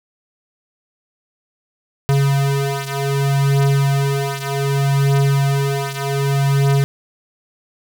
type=beating tone pair; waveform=square; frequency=138.59 / 139.24 Hz; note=C#3 / C#3; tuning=0 / +8 cents; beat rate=0.65 Hz; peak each=-17 / -20 dBFS; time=2.09-6.84 s; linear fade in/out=0 ms; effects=none